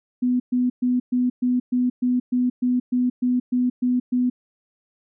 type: tone bursts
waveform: sine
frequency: 248.7 Hz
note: B3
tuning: 12 cents sharp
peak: -17 dBFS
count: 14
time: 0.22-4.3 s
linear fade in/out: 10 ms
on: 180 ms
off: 120 ms
effects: none